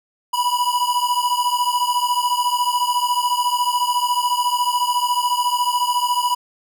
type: beating tone pair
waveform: square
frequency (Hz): 975 / 989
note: B5 / B5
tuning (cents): -23 / +2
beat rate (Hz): 14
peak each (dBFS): -20 / -22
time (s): 0.33-6.35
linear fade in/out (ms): 10
effects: none